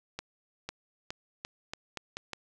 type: accelerating click train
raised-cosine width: 0.2 ms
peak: -19 dBFS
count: 8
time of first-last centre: 0.19-2.333 s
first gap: 500 ms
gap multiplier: 0.83
effects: none